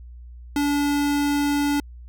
square tone, 288.1 Hz, D4, 33 cents flat, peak -20 dBFS, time 0.56-1.8 s, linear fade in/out 2 ms, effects added 60 Hz sine -38 dBFS peak until 2.08 s

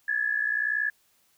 sine tone pair together, 1674.1 / 1735 Hz, G#6 / A6, +13 / -25 cents, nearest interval minor second, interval 62 cents, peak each -27 dBFS, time 0.08-0.9 s, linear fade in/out 5 ms, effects white hiss -66 dBFS RMS until 1.37 s

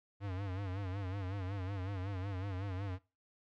square tone with vibrato, 96 Hz, G2, 36 cents flat, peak -38 dBFS, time 0.2-2.99 s, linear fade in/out 50 ms, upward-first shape sine, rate 5.4 Hz, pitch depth 100 cents each way, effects noise-tail reverb RT60 0.3 s tail -20 dB re dry + low-pass 3000 Hz 12 dB/octave

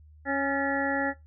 harmonic tone with a mistuned harmonic, 276 Hz, C#4, 7 cents flat, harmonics 1 / 2 / 3 / 5 / 6 / 7, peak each -30 / -31 / -32 / -35 / -30 / -35 dBFS, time 0.25-1.14 s, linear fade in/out 50 ms, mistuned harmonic 6, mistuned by +74 cents, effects noise-tail reverb RT60 0.2 s tail -17 dB re dry + added 76 Hz sine -50 dBFS peak until 1.26 s

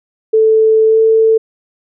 sine tone with pitch glide, 440 to 444.6 Hz, A4 to A4, 0 to +18 cents, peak -6 dBFS, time 0.33-1.38 s, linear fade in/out 10 ms, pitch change +18 cents, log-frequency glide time 0.86-0.99 s, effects none

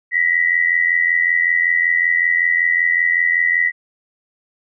sine tone pair together, 1912 / 1997.3 Hz, A#6 / B6, +43 / +19 cents, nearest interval minor second, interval 76 cents, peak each -16 dBFS, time 0.11-3.72 s, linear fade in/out 50 ms, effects none

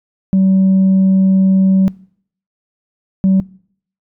sine tone pair in turn, 190.7 / 190.7 Hz, G3 / G3, -47 / -47 cents, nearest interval unison, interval 0 cents, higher neither, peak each -6 dBFS, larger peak neither, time 0.33-1.88 / 3.24-3.4 s, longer first, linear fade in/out 0 ms, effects noise-tail reverb RT60 0.6 s tail -23 dB re dry + tanh soft clip ceiling -6 dBFS

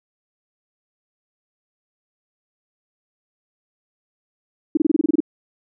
sine tone bursts, 310.6 Hz, D#4, 3 cents flat, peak -12 dBFS, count 10, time 4.75-5.204 s, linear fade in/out 5 ms, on 22 ms, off 26 ms, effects none

